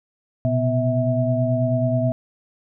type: tone cluster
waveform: sine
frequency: 121.4 / 130.7 / 248.1 / 647 Hz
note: B2 / C3 / B3 / E5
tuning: -29 / -1 / +8 / -32 cents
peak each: -21 / -27 / -24 / -22 dBFS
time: 0.45-2.12 s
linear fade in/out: 0 ms
effects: none